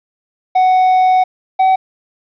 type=tone pair in turn; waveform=triangle; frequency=743 / 757.3 Hz; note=F#5 / F#5; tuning=+7 / +40 cents; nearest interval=unison; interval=33 cents; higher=second; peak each=-6 dBFS; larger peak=neither; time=0.55-1.24 / 1.59-1.76 s; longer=first; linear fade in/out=10 ms; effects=resampled to 11025 Hz + 8-bit